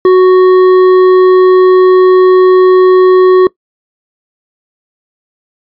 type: tone with hard clipping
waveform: sine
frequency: 370 Hz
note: F#4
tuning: in tune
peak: -3 dBFS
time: 0.05-3.47 s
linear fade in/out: 2 ms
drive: 7 dB
effects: noise-tail reverb RT60 0.1 s tail -21 dB re dry + resampled to 11025 Hz